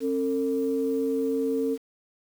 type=tone pair together; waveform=sine; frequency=269.7 / 451.6 Hz; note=C#4 / A4; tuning=-47 / +45 cents; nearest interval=major sixth; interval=892 cents; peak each=-26 / -25 dBFS; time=0-1.78 s; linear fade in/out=50 ms; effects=tanh soft clip ceiling -15 dBFS + 8-bit

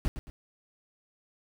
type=noise with echo; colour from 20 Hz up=brown; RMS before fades=-26 dBFS; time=0.05-0.08 s; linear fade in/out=0 ms; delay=110 ms; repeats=2; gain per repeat=-9 dB; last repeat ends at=0.3 s; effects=none

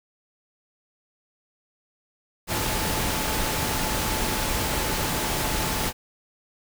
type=tone in noise; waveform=sine; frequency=870 Hz; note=A5; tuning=20 cents flat; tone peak=-35 dBFS; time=2.47-5.93 s; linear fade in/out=50 ms; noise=pink; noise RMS=-26 dBFS; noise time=2.47-5.93 s; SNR=-12 dB; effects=none

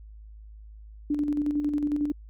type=tone with tremolo; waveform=sine; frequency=293.7 Hz; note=D4; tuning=in tune; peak=-22 dBFS; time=1.1-2.12 s; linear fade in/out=5 ms; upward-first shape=square; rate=11 Hz; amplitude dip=45%; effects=added 53 Hz sine -43 dBFS peak until 2.29 s

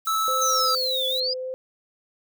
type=noise; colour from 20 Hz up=violet; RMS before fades=-37 dBFS; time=0.05-1.2 s; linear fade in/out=5 ms
type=tone; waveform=square; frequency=1307 Hz; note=E6; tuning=15 cents flat; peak=-22 dBFS; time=0.07-0.75 s; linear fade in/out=2 ms
type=tone with vibrato; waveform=sine; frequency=515 Hz; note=C5; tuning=28 cents flat; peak=-28 dBFS; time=0.28-1.54 s; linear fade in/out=0 ms; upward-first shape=sine; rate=1.7 Hz; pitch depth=14 cents each way
type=exponential two-way sweep; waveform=sine; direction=down then up; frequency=6390 to 3388 to 5020 Hz; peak=-23 dBFS; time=0.41-1.34 s; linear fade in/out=10 ms; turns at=1.07 s
effects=none

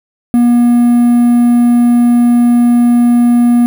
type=tone with quantisation; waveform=triangle; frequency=240 Hz; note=B3; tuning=49 cents flat; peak=-3 dBFS; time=0.34-3.66 s; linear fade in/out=0 ms; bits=5; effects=none

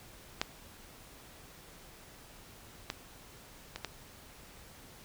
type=clicks; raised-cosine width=0.2 ms; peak=-12 / -17 / -21 / -18 dBFS; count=4; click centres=0.415 / 2.901 / 3.76 / 3.847 s; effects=pink hiss -54 dBFS RMS until 5.04 s

